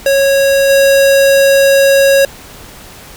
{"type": "tone with level steps", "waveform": "square", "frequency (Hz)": 550, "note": "C#5", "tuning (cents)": -14, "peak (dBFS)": [-8, -6], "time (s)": [0.06, 2.25], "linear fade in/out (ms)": 2, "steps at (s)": 0.69, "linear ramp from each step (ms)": 10, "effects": ["pink hiss -34 dBFS RMS until 3.16 s"]}